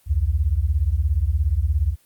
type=beating tone pair; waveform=sine; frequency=65.41 / 82.41 Hz; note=C2 / E2; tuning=0 / 0 cents; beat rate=17 Hz; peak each=-20 dBFS; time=0.06-1.96 s; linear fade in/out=50 ms; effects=white hiss -59 dBFS RMS until 2.05 s + Opus 32 kbps